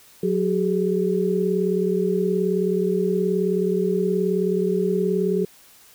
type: tone cluster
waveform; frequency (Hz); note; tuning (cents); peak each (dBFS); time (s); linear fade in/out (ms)
sine; 182.8 / 382.3 / 421.2; F#3 / G4 / G#4; -21 / -43 / +24; -23; 0.23-5.45; 5
effects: white hiss -51 dBFS RMS until 5.94 s